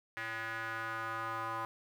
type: tone with band-pass filter sweep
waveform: square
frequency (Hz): 112.7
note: A2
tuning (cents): +42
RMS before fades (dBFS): -39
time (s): 0.17-1.65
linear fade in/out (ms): 0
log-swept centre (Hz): 1800 to 1100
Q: 3.7
effects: 10-bit